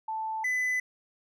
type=tone pair in turn; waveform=sine / triangle; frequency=880 / 2005 Hz; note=A5 / B6; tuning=0 / +26 cents; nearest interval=octave + major second; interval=1426 cents; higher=second; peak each=-30 / -24 dBFS; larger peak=second; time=0.08-0.44 / 0.44-0.8 s; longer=neither; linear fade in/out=5 ms; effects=none